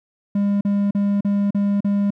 triangle tone bursts, 201.7 Hz, G3, 50 cents sharp, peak -14 dBFS, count 6, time 0.35-2.105 s, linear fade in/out 5 ms, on 260 ms, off 39 ms, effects none

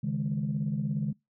sine chord, C# suspended second, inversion none, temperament equal, 138.59 / 155.56 / 207.7 Hz, C#3 / D#3 / G#3, 0 / 0 / 0 cents, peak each -31 dBFS, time 0.03-1.13 s, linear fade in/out 10 ms, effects noise-tail reverb RT60 0.2 s tail -24 dB re dry + tanh soft clip ceiling -20 dBFS

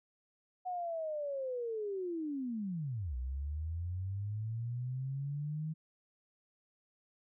sine linear two-way sweep, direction down then up, 740 to 60.8 to 158.9 Hz, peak -35 dBFS, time 0.65-5.74 s, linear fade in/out 20 ms, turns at 3.16 s, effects none

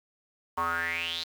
square tone with band-pass filter sweep, 84.1 Hz, E2, 35 cents sharp, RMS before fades -31 dBFS, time 0.57-1.24 s, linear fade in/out 10 ms, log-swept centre 1000 to 4200 Hz, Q 8, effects 8-bit

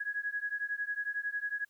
sine beating tone pair, 1661.2 / 1672.2 Hz, G#6 / G#6, 0 / +11 cents, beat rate 11 Hz, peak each -36 / -36 dBFS, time 0-1.65 s, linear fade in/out 10 ms, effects white hiss -73 dBFS RMS until 1.69 s

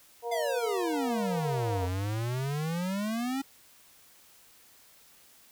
harmonic tone, 235.8 Hz, A#3, 20 cents sharp, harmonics 2 / 3 / 4, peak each -33 / -37 / -39 dBFS, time 0.22-1.89 s, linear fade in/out 50 ms
square exponential two-way sweep, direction down then up, 707 to 88 to 277 Hz, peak -30 dBFS, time 0.31-3.42 s, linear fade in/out 10 ms, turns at 1.85 s
effects white hiss -58 dBFS RMS until 5.51 s

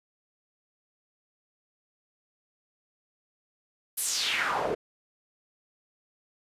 pink noise with band-pass filter sweep, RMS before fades -29 dBFS, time 3.97-4.75 s, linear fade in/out 10 ms, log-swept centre 12000 to 410 Hz, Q 2.8, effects resampled to 32000 Hz

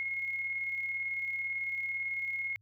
sine tone with tremolo, 2161 Hz, C#7, 45 cents flat, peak -31 dBFS, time 0-2.56 s, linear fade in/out 0 ms, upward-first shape square, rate 18 Hz, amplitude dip 30%, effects added 104 Hz sine -63 dBFS peak until 2.61 s

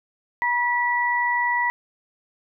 sine tone pair together, 962 / 1954.8 Hz, B5 / B6, -46 / -18 cents, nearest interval octave, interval 1228 cents, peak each -22 dBFS, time 0.42-1.7 s, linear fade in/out 0 ms, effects none

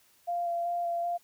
sine tone with vibrato, 691 Hz, F5, 19 cents flat, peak -28 dBFS, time 0.27-1.18 s, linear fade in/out 20 ms, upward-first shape square, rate 2.6 Hz, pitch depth 12 cents each way, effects white hiss -64 dBFS RMS until 1.23 s

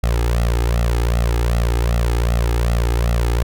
sawtooth tone with flanger, 58.27 Hz, A#1, in tune, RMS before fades -17 dBFS, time 0.03-3.43 s, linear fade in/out 5 ms, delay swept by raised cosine 1.5 to 2.43 ms, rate 2.6 Hz, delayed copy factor +0.95, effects none

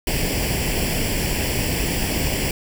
pink noise with comb filter, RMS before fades -22 dBFS, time 0.07-2.51 s, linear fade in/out 2 ms, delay 0.39 ms, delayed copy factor +0.75, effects none

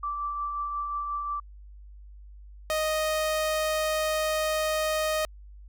sine tone with tremolo, 1167 Hz, D6, 11 cents flat, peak -27 dBFS, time 0.03-1.4 s, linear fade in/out 5 ms, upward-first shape triangle, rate 5.6 Hz, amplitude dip 35%
sawtooth tone, 622.3 Hz, D#5, in tune, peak -21 dBFS, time 2.7-5.25 s, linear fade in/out 0 ms
effects added 50 Hz sine -44 dBFS peak until 5.68 s

